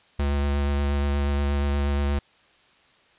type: tone with vibrato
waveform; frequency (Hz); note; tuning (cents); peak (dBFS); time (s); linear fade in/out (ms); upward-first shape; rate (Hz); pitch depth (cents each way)
square; 71.1; C#2; +45; -22; 0.19-2.19; 5; sine; 8.4; 16
effects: white hiss -58 dBFS RMS until 3.18 s + resampled to 8000 Hz